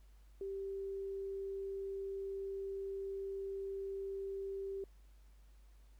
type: tone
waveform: sine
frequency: 390.6 Hz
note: G4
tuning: 6 cents flat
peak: -39 dBFS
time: 0.41-4.84 s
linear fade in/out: 2 ms
effects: added 50 Hz sine -58 dBFS peak until 5.99 s + pink hiss -74 dBFS RMS until 5.99 s